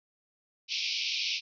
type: band-pass noise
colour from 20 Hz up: pink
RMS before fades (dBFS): -32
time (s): 0.68-1.41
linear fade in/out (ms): 50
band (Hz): 2300 to 5700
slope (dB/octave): 96
effects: none